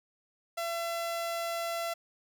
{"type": "tone", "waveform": "sawtooth", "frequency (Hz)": 675, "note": "E5", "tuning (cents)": 41, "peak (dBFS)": -28, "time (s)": [0.57, 1.94], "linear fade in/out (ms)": 10, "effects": []}